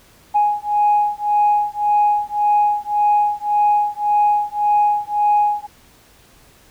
sine beating tone pair, 830.6 / 832.4 Hz, G#5 / G#5, 0 / +4 cents, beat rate 1.8 Hz, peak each -16 / -16 dBFS, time 0.34-5.67 s, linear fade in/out 20 ms, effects tanh soft clip ceiling -7 dBFS + pink hiss -50 dBFS RMS until 6.7 s

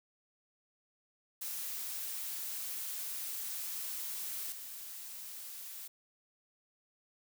blue noise with level steps, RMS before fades -40 / -46 dBFS, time 1.41-5.88 s, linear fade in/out 10 ms, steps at 4.52 s, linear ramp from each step 2 ms, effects none

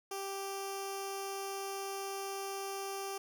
10% pulse tone with notch filter, 392 Hz, G4, in tune, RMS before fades -40 dBFS, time 0.11-3.18 s, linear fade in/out 5 ms, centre 1800 Hz, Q 0.89, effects none

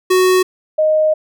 square / sine tone pair in turn, 370 / 620.8 Hz, F#4 / D#5, 0 / -4 cents, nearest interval major sixth, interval 896 cents, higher second, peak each -10 dBFS, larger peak neither, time 0.1-0.43 / 0.78-1.14 s, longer second, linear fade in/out 10 ms, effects none

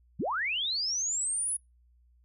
sine linear sweep, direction up, 97.3 to 10480 Hz, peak -28 dBFS, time 0.19-1.57 s, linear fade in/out 10 ms, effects noise-tail reverb RT60 0.2 s tail -26 dB re dry + added 60 Hz sine -60 dBFS peak until 2.24 s

